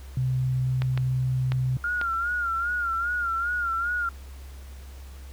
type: tone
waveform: sine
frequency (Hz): 128.9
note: C3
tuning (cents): -26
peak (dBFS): -22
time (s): 0.17-1.77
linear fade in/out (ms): 2
type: clicks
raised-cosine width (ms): 0.3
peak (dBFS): -16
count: 4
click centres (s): 0.82 / 0.976 / 1.52 / 2.014
type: tone with vibrato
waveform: sine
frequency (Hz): 1400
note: F6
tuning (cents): +4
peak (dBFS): -24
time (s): 1.84-4.09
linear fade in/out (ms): 2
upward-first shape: sine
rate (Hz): 2.5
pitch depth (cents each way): 73
effects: added 67 Hz sine -39 dBFS peak until 5.32 s + pink hiss -52 dBFS RMS until 5.32 s